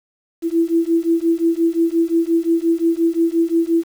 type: beating tone pair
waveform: sine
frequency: 330 / 335.7 Hz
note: E4 / E4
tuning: +2 / +32 cents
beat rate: 5.7 Hz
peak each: -17 dBFS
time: 0.42-3.85 s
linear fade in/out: 50 ms
effects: 7-bit